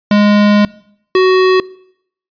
square tone pair in turn, 206.9 / 372.8 Hz, G#3 / F#4, -6 / +13 cents, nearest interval minor seventh, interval 1019 cents, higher second, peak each -7 dBFS, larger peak neither, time 0.11-0.65 / 1.15-1.6 s, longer first, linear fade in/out 2 ms, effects noise-tail reverb RT60 0.7 s tail -22 dB re dry + resampled to 11025 Hz

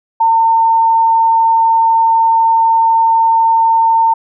sine tone, 906 Hz, A#5, 50 cents flat, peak -7 dBFS, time 0.2-4.14 s, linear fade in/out 10 ms, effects none

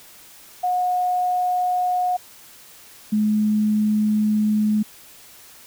sine tone pair in turn, 725 / 212.6 Hz, F#5 / G#3, -35 / +41 cents, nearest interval octave + major sixth, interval 2124 cents, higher first, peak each -18 / -16 dBFS, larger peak second, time 0.63-2.17 / 3.12-4.83 s, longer second, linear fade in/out 10 ms, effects white hiss -46 dBFS RMS until 5.66 s

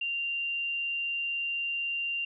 sine tone, 2778 Hz, F7, 10 cents flat, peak -29 dBFS, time 0.01-2.25 s, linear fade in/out 5 ms, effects none

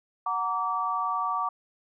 sine chord, Gb augmented, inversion none, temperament just, 740 / 925 / 1156.2 Hz, Gb5 / Bb5 / D6, 0 / -14 / -27 cents, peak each -33 / -32 / -27 dBFS, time 0.26-1.49 s, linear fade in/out 5 ms, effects none

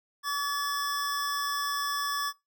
square tone cluster, 1143 / 1717 / 5280 Hz, D6 / A6 / E8, -47 / -43 / +2 cents, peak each -31 / -34 / -38 dBFS, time 0.23-2.33 s, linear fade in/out 50 ms, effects noise-tail reverb RT60 0.2 s tail -21 dB re dry

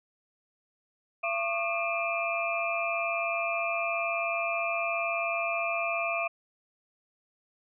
sine tone cluster, 677 / 1106 / 1205 / 2400 / 2606 Hz, E5 / C#6 / D6 / D7 / E7, +46 / -4 / +44 / +37 / -20 cents, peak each -31 / -38 / -36 / -32 / -36 dBFS, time 1.23-6.28 s, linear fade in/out 10 ms, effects none

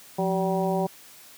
harmonic tone with a mistuned harmonic, 191.7 Hz, G3, 38 cents flat, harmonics 1 / 2 / 3 / 4 / 5, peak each -26 / -28 / -29 / -29 / -34 dBFS, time 0.18-0.87 s, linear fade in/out 10 ms, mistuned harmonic 1, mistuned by -140 cents, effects white hiss -49 dBFS RMS until 1.37 s + high-pass 100 Hz 12 dB/octave

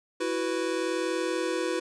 square chord, E suspended second, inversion none, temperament equal, 329.6 / 370 / 493.9 Hz, E4 / F#4 / B4, 0 / 0 / 0 cents, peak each -32 dBFS, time 0.2-1.8 s, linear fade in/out 10 ms, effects resampled to 22050 Hz

